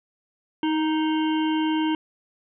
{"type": "harmonic tone with a mistuned harmonic", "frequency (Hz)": 311.1, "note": "D#4", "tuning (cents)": 0, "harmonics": [1, 3, 5, 7, 9, 10], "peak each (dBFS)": [-21, -29, -37, -40, -37, -37], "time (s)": [0.63, 1.95], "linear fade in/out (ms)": 2, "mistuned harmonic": 1, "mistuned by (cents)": 17, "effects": []}